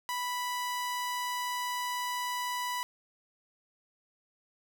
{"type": "tone", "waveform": "sawtooth", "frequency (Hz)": 987, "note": "B5", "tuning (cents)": -1, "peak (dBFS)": -28, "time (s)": [0.09, 2.83], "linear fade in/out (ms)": 0, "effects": []}